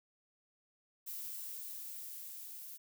violet noise with level ramp, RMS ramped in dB -43 to -49 dBFS, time 1.06-2.78 s, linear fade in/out 20 ms, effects none

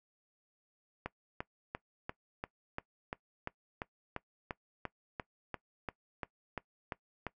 click train, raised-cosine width 0.5 ms, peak -22 dBFS, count 19, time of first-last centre 1.06-7.267 s, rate 2.9 Hz, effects noise-tail reverb RT60 0.1 s tail -20 dB re dry

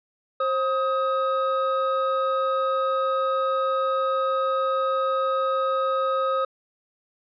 triangle tone pair together, 531.6 / 1262 Hz, C5 / D#6, +27 / +24 cents, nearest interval octave + minor third, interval 1497 cents, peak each -22 dBFS, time 0.4-6.45 s, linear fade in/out 5 ms, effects resampled to 11025 Hz

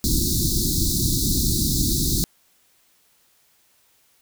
pink band-stop noise, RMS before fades -21 dBFS, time 0.04-2.24 s, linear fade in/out 0 ms, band 360 to 3800 Hz, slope 96 dB/octave, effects white hiss -61 dBFS RMS until 4.21 s

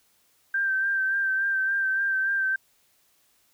sine tone with vibrato, 1569 Hz, G6, 1 cent sharp, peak -22 dBFS, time 0.54-2.56 s, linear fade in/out 5 ms, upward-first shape sine, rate 3.5 Hz, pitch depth 29 cents each way, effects white hiss -65 dBFS RMS until 3.53 s

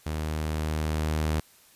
sawtooth tone with level ramp, 77.5 Hz, D#2, 6 cents flat, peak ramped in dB -25 to -20 dBFS, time 0.06-1.4 s, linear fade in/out 5 ms, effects white hiss -57 dBFS RMS until 1.75 s + resampled to 32000 Hz

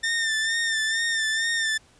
sawtooth tone with vibrato, 1800 Hz, A6, 39 cents sharp, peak -19 dBFS, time 0.03-1.78 s, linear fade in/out 10 ms, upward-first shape sine, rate 2.2 Hz, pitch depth 43 cents each way, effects pink hiss -57 dBFS RMS until 1.99 s + resampled to 22050 Hz

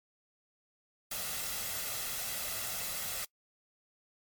white noise with comb filter, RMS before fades -37 dBFS, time 1.11-3.25 s, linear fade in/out 5 ms, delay 1.5 ms, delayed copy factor +0.5, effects noise-tail reverb RT60 0.1 s tail -23 dB re dry + MP3 96 kbps

